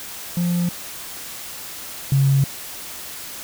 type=tone pair in turn; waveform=triangle; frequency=174.61 / 137.11 Hz; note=F3 / C#3; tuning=0 / -19 cents; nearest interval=major third; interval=419 cents; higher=first; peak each=-15 / -9 dBFS; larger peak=second; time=0.37-0.69 / 2.12-2.44 s; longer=neither; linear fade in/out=2 ms; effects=tanh soft clip ceiling -11 dBFS + white hiss -34 dBFS RMS until 3.43 s